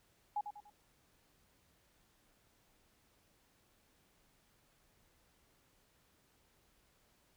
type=tone with echo; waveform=sine; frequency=830.6 Hz; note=G#5; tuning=in tune; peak=-33 dBFS; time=0.36-0.41 s; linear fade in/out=5 ms; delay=97 ms; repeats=3; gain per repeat=-8 dB; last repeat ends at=0.701 s; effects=pink hiss -72 dBFS RMS until 7.36 s